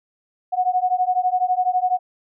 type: beating tone pair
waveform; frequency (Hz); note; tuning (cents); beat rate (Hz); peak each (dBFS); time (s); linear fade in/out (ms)
sine; 727 / 739; F#5 / F#5; -31 / -2; 12; -20; 0.52-1.99; 20
effects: none